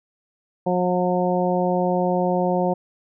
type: harmonic tone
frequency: 180 Hz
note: F#3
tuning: 47 cents flat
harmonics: 1 / 2 / 3 / 4 / 5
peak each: -23 / -25 / -23 / -25 / -28 dBFS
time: 0.66-2.74 s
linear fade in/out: 10 ms
effects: none